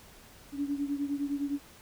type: beating tone pair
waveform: sine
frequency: 281.8 / 291.6 Hz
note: C#4 / D4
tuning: +29 / -12 cents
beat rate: 9.8 Hz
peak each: -31 / -35 dBFS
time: 0.52-1.6 s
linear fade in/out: 50 ms
effects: pink hiss -54 dBFS RMS until 1.81 s